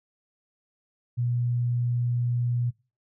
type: tone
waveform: sine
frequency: 121.1 Hz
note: B2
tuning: 34 cents flat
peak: -23 dBFS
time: 1.17-2.71 s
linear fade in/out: 20 ms
effects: noise-tail reverb RT60 0.3 s tail -21 dB re dry